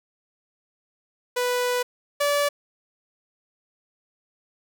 sawtooth tone pair in turn, 493.6 / 577 Hz, B4 / D5, -1 / -31 cents, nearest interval minor third, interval 270 cents, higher second, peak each -18 / -16 dBFS, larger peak second, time 1.36-1.83 / 2.2-2.49 s, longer first, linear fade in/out 10 ms, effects none

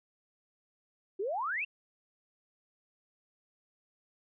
sine exponential sweep, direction up, 360.6 to 2800 Hz, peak -31 dBFS, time 1.19-1.65 s, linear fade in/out 10 ms, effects none

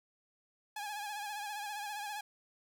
sawtooth tone with vibrato, 830.6 Hz, G#5, in tune, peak -35 dBFS, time 0.76-2.21 s, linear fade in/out 5 ms, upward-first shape sine, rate 15 Hz, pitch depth 56 cents each way, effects none

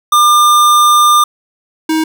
square tone pair in turn, 1200 / 316.8 Hz, D6 / D#4, +37 / +31 cents, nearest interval octave + major seventh, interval 2306 cents, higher first, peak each -6 / -11 dBFS, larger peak first, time 0.12-1.24 / 1.89-2.04 s, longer first, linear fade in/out 5 ms, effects none

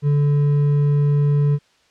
triangle tone with hard clipping, 144.9 Hz, D3, 23 cents flat, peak -15 dBFS, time 0.02-1.59 s, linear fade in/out 50 ms, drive 8 dB, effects white hiss -58 dBFS RMS until 1.9 s + low-pass 5000 Hz 12 dB/octave

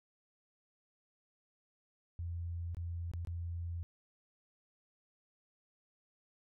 sine tone with dropouts, 85.4 Hz, F2, 38 cents flat, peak -37 dBFS, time 2.19-3.83 s, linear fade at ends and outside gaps 0 ms, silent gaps 2.747-2.769 / 3.115-3.136 / 3.249-3.272 s, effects none

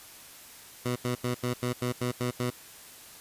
15% pulse tone bursts, 123.47 Hz, B2, in tune, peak -21 dBFS, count 9, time 0.85-2.504 s, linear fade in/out 10 ms, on 110 ms, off 83 ms, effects white hiss -49 dBFS RMS until 3.2 s + resampled to 32000 Hz

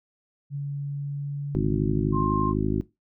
sine tone with pitch glide, 142 to 143.65 Hz, C#3 to D3, +42 to -38 cents, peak -27 dBFS, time 0.5-2.25 s, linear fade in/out 50 ms, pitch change +20 cents, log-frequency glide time 0.83-2.08 s
harmonic tone, 52 Hz, G#1, 3 cents sharp, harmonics 1 / 2 / 3 / 4 / 5 / 6 / 7, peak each -30 / -30 / -30 / -30 / -30 / -30 / -30 dBFS, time 1.55-2.81 s, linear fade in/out 0 ms
sine tone, 1057 Hz, C6, 17 cents sharp, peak -26 dBFS, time 2.12-2.54 s, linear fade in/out 50 ms
effects noise-tail reverb RT60 0.2 s tail -17 dB re dry

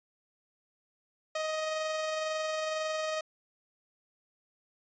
sawtooth tone with amplitude modulation, 626 Hz, D#5, 10 cents sharp, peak -26 dBFS, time 1.35-3.21 s, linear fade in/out 5 ms, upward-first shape sine, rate 22 Hz, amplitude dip 25%, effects resampled to 16000 Hz

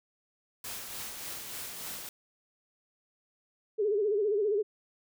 white noise with tremolo, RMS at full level -39 dBFS, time 0.64-2.09 s, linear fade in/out 2 ms, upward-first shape sine, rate 3.4 Hz, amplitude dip 35%
sine tone with vibrato, 415.3 Hz, G#4, in tune, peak -25 dBFS, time 3.78-4.63 s, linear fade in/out 20 ms, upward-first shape sine, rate 15 Hz, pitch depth 100 cents each way
effects none

